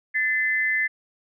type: tone pair together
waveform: sine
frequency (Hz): 1760 / 2046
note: A6 / C7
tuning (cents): 0 / -39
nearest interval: minor third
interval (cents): 261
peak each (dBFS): -23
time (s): 0.14-0.88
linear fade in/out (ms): 20
effects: none